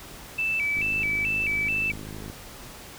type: tone with vibrato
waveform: sine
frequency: 2468 Hz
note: D#7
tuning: 15 cents flat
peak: -23 dBFS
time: 0.38-1.92 s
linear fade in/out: 10 ms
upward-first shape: square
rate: 2.3 Hz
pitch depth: 120 cents each way
type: click train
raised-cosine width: 3 ms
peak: -26 dBFS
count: 81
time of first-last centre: 0.77-2.3 s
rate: 52.3 Hz
effects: pink hiss -43 dBFS RMS until 2.98 s